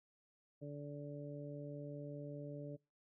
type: harmonic tone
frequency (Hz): 145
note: D3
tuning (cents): -22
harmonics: 1 / 2 / 3 / 4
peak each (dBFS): -47 / -50 / -53 / -51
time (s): 0.61-2.77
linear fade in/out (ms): 20
effects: noise-tail reverb RT60 0.3 s tail -26 dB re dry